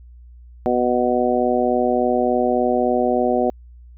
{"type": "harmonic tone", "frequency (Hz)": 123.47, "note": "B2", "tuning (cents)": 0, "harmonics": [2, 3, 4, 5, 6], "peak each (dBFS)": [-22, -22, -22, -22, -22], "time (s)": [0.66, 3.5], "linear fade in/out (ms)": 0, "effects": ["added 60 Hz sine -40 dBFS peak until 3.97 s"]}